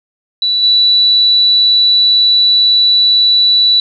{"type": "tone with level steps", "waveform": "sine", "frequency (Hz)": 3951, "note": "B7", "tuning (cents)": 0, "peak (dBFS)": [-10, -6], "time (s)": [0.42, 3.8], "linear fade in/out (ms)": 2, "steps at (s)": 0.62, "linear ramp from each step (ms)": 20, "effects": []}